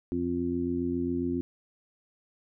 harmonic tone, 87.31 Hz, F2, in tune, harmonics 1 / 2 / 3 / 4, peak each -38 / -38 / -29 / -32 dBFS, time 0.12-1.41 s, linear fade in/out 0 ms, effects none

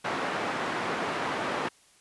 white band-pass noise, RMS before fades -31 dBFS, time 0.04-1.69 s, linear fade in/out 10 ms, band 180 to 1400 Hz, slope 12 dB/octave, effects white hiss -60 dBFS RMS until 2 s + resampled to 24000 Hz

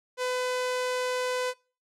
sawtooth tone, 503 Hz, B4, 32 cents sharp, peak -23 dBFS, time 0.17-1.54 s, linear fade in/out 50 ms, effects noise-tail reverb RT60 0.4 s tail -26 dB re dry + low-pass 9000 Hz 12 dB/octave

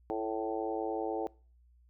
harmonic tone with a mistuned harmonic, 110 Hz, A2, in tune, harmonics 3 / 4 / 5 / 6 / 7 / 8, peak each -37 / -36 / -40 / -43 / -38 / -45 dBFS, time 0.1-1.27 s, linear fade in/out 0 ms, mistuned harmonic 3, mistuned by +22 cents, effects noise-tail reverb RT60 0.4 s tail -23 dB re dry + added 60 Hz sine -60 dBFS peak until 1.89 s

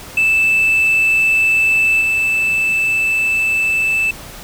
triangle tone with level steps, 2637 Hz, E7, in tune, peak -8 / -11 dBFS, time 0.17-4.11 s, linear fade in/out 5 ms, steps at 2.01 s, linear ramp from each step 2 ms, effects tanh soft clip ceiling -6 dBFS + pink hiss -34 dBFS RMS until 4.43 s

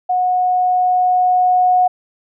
sine tone with level ramp, 730 Hz, F#5, 24 cents flat, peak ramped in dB -13 to -9 dBFS, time 0.09-1.88 s, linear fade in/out 10 ms, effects none

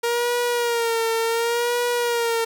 sawtooth tone with vibrato, 468.4 Hz, A#4, 8 cents sharp, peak -16 dBFS, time 0.03-2.45 s, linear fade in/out 10 ms, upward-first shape sine, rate 0.69 Hz, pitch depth 56 cents each way, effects none

